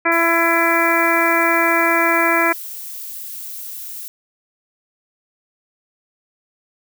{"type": "harmonic tone", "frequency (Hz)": 334.8, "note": "E4", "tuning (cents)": 27, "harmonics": [1, 2, 3, 4, 5, 6, 7], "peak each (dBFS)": [-21, -21, -21, -21, -21, -21, -21], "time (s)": [0.05, 2.53], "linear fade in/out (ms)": 10}
{"type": "noise", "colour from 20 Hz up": "violet", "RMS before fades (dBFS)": -31, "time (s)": [0.12, 4.08], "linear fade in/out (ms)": 0}
{"effects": []}